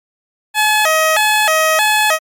15% pulse tone with vibrato, 735 Hz, F#5, 12 cents flat, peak -4 dBFS, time 0.54-2.19 s, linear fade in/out 50 ms, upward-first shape square, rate 1.6 Hz, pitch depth 260 cents each way, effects MP3 96 kbps

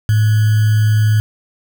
sine tone with sample-and-hold, 107.6 Hz, A2, 38 cents flat, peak -9 dBFS, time 0.09-1.2 s, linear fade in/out 0 ms, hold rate 1575 Hz, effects none

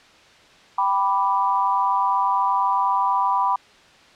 sine chord, G major, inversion none, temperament equal, 784 / 987.8 / 1174.7 Hz, G5 / B5 / D6, 0 / 0 / 0 cents, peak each -24 / -19 / -25 dBFS, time 0.78-3.56 s, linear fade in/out 5 ms, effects white hiss -50 dBFS RMS until 4.15 s + low-pass 4000 Hz 12 dB/octave

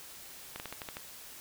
clicks, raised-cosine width 0.3 ms, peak -23 dBFS, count 7, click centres 0.56 / 0.599 / 0.657 / 0.726 / 0.818 / 0.888 / 0.969 s, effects white hiss -49 dBFS RMS until 1.4 s

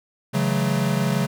square chord, F# minor seventh, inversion second, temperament equal with one note detuned, 138.59 / 164.81 / 185 / 216.1 Hz, C#3 / E3 / F#3 / A3, 0 / 0 / 0 / -31 cents, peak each -24 / -29 / -25 / -27 dBFS, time 0.33-1.27 s, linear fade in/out 20 ms, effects none

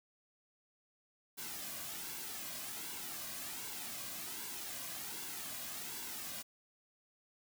white noise with flanger, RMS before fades -44 dBFS, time 1.37-6.43 s, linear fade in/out 20 ms, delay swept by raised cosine 1.6 to 2.27 ms, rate 1.3 Hz, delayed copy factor -0.55, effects none

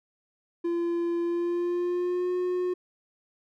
triangle tone with pitch glide, 342.1 to 361.2 Hz, F4 to F#4, -36 to -42 cents, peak -23 dBFS, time 0.64-2.74 s, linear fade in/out 10 ms, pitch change +94 cents, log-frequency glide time 1.22-2.33 s, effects none

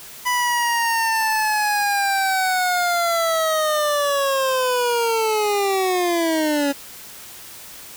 25% pulse linear sweep, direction down, 994 to 277.2 Hz, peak -14 dBFS, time 0.25-6.73 s, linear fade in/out 20 ms, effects white hiss -39 dBFS RMS until 7.96 s

